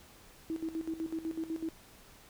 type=tone with tremolo; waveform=sine; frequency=323.5 Hz; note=E4; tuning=32 cents flat; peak=-32 dBFS; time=0.5-1.69 s; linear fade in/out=0 ms; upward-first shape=square; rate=8 Hz; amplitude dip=75%; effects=pink hiss -57 dBFS RMS until 2.29 s